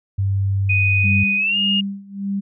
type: tone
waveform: sine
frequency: 98 Hz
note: G2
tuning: in tune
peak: -16 dBFS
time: 0.18-1.24 s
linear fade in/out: 10 ms
type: tone with pitch glide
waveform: sine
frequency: 2489 to 2843 Hz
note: D#7 to F7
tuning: 0 to +30 cents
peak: -16 dBFS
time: 0.69-1.81 s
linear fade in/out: 10 ms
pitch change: +230 cents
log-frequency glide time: 1.37-1.57 s
type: tone with tremolo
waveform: sine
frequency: 198.2 Hz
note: G3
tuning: 19 cents sharp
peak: -19 dBFS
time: 1.03-2.41 s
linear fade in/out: 20 ms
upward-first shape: sine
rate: 1.7 Hz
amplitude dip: 90%
effects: none